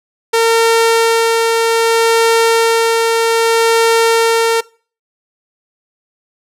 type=tone with tremolo; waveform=sawtooth; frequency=456.6 Hz; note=A#4; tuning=36 cents flat; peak=-4 dBFS; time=0.33-4.61 s; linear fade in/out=10 ms; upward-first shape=sine; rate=0.63 Hz; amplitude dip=25%; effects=noise-tail reverb RT60 0.4 s tail -22 dB re dry + low-pass 12000 Hz 12 dB/octave